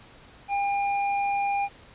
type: tone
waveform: square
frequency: 803 Hz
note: G5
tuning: 41 cents sharp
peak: -24 dBFS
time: 0.48-1.69 s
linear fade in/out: 50 ms
effects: pink hiss -51 dBFS RMS until 1.94 s + resampled to 8000 Hz